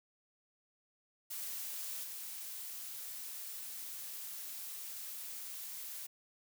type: noise with level steps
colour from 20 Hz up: blue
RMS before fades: -42 / -45 dBFS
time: 1.3-6.07 s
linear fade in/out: 10 ms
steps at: 2.03 s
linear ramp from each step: 10 ms
effects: none